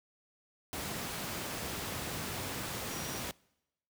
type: tone in noise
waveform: sine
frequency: 5750 Hz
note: F8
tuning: 50 cents sharp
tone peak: -46 dBFS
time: 2.91-3.2 s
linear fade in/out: 0 ms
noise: pink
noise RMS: -38 dBFS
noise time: 0.73-3.31 s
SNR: -11 dB
effects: noise-tail reverb RT60 0.9 s tail -25 dB re dry + high-pass 80 Hz 12 dB/octave